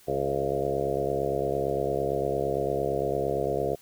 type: harmonic tone with a mistuned harmonic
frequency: 68.8 Hz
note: C#2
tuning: 12 cents flat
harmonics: 1 / 2 / 3 / 4 / 5 / 6 / 7 / 8 / 9 / 10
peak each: -41 / -36 / -41 / -41 / -35 / -30 / -31 / -33 / -36 / -33 dBFS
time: 0.07-3.76 s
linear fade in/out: 20 ms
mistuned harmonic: 9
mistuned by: +19 cents
effects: white hiss -56 dBFS RMS until 3.81 s